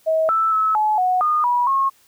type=tone with pitch steps; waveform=sine; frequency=639 / 1320 / 1296 / 855 / 735 / 1224 / 972 / 1085 Hz; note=D#5 / E6 / E6 / A5 / F#5 / D#6 / B5 / C#6; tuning=+46 / +2 / -30 / -50 / -12 / -29 / -28 / -37 cents; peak=-15 dBFS; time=0.06-1.9 s; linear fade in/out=20 ms; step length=230 ms; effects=white hiss -56 dBFS RMS until 2.07 s